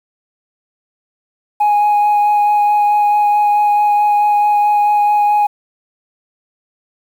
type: tone with vibrato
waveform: sine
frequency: 830.6 Hz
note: G#5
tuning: in tune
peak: -7 dBFS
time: 1.6-5.47 s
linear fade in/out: 10 ms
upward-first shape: sine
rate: 4.6 Hz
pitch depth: 10 cents each way
effects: tanh soft clip ceiling -8 dBFS + 7-bit